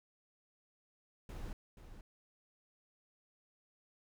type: noise with echo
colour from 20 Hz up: brown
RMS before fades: -44 dBFS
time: 1.29-1.53 s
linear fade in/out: 2 ms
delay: 480 ms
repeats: 1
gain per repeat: -9 dB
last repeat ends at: 2.01 s
effects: none